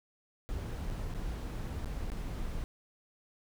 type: noise with dropouts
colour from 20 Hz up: brown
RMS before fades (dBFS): -37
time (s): 0.49-2.64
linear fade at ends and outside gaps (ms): 0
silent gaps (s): 0.901-0.907 / 1.139-1.147 / 1.845-1.858 / 2.101-2.119
effects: none